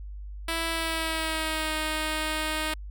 5% pulse tone with pitch glide, 329.6 to 311.1 Hz, E4 to D#4, 0 to 0 cents, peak -16 dBFS, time 0.48-2.74 s, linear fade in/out 5 ms, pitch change -100 cents, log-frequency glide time 0.7-1.75 s, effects added 50 Hz sine -36 dBFS peak until 2.9 s

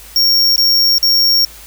square tone with dropouts, 5530 Hz, F8, 18 cents flat, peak -9 dBFS, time 0.16-1.45 s, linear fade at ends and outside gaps 2 ms, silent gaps 0.561-0.579 / 0.983-1.028 s, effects added 53 Hz sine -40 dBFS peak until 1.66 s + white hiss -37 dBFS RMS until 1.66 s

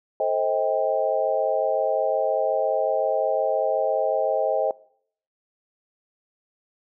sine chord, A half-diminished seventh, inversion none, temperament just, 440 / 528 / 633.6 / 792 Hz, A4 / C5 / Eb5 / G5, 0 / +16 / +31 / +18 cents, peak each -29 / -25 / -24 / -27 dBFS, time 0.2-4.71 s, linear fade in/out 2 ms, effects noise-tail reverb RT60 0.6 s tail -21 dB re dry

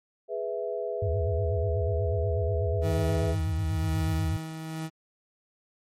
sine chord, E major, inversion first, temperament equal, 415.3 / 493.9 / 659.3 Hz, G#4 / B4 / E5, 0 / 0 / 0 cents, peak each -33 dBFS, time 0.28-3.36 s, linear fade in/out 50 ms
sine tone with vibrato, 88.3 Hz, F2, 20 cents sharp, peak -25 dBFS, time 1.02-4.37 s, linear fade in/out 5 ms, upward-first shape sine, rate 8.2 Hz, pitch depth 280 cents each way
30% pulse tone with tremolo, 159.6 Hz, D#3, 44 cents sharp, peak -26 dBFS, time 2.81-4.9 s, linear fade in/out 50 ms, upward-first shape sine, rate 1 Hz, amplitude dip 55%
effects MP3 64 kbps

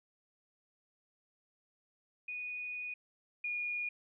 sine tone pair in turn, 2472 / 2438 Hz, D#7 / D#7, -12 / -36 cents, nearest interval unison, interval 24 cents, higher first, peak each -38 / -34 dBFS, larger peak second, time 2.28-2.94 / 3.44-3.89 s, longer first, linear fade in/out 5 ms, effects none

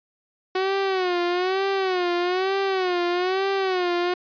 sawtooth tone with vibrato, 370 Hz, F#4, in tune, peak -17 dBFS, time 0.55-4.14 s, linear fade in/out 5 ms, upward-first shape sine, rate 1.1 Hz, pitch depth 100 cents each way, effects resampled to 11025 Hz

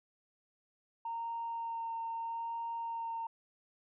sine tone with vibrato, 920 Hz, A#5, 23 cents flat, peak -35 dBFS, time 1.05-3.27 s, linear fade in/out 5 ms, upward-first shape sine, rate 0.78 Hz, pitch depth 11 cents each way, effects tanh soft clip ceiling -31 dBFS

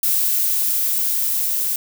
violet noise with level ramp, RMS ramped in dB -18 to -21 dBFS, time 0.03-1.76 s, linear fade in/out 2 ms, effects none

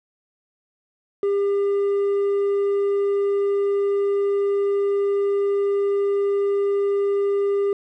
triangle tone with quantisation, 400.8 Hz, G4, 38 cents sharp, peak -16 dBFS, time 1.23-7.73 s, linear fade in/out 2 ms, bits 6, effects low-pass 2000 Hz 12 dB/octave

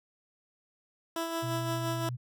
15% pulse tone with tremolo, 330.9 Hz, E4, 7 cents sharp, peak -24 dBFS, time 1.16-2.09 s, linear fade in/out 2 ms, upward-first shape sine, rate 5.8 Hz, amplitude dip 40%
sine tone, 123.47 Hz, B2, in tune, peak -33 dBFS, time 1.42-2.17 s, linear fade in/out 20 ms
effects none

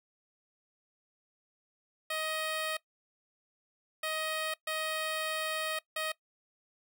10% pulse tone bursts at uneven times, 628 Hz, D#5, 16 cents sharp, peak -24 dBFS, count 4, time 2.1-2.77 / 4.03-4.54 / 4.67-5.79 / 5.96-6.12 s, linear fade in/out 5 ms, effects noise-tail reverb RT60 0.1 s tail -20 dB re dry

